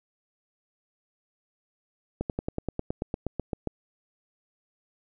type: slowing click train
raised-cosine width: 2 ms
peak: -15 dBFS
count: 14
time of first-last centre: 2.21-3.673 s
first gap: 88 ms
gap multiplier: 1.04
effects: none